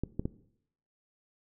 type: clicks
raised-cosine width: 3 ms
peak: -18 dBFS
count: 3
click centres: 0.036 / 0.195 / 0.255 s
effects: noise-tail reverb RT60 0.7 s tail -18 dB re dry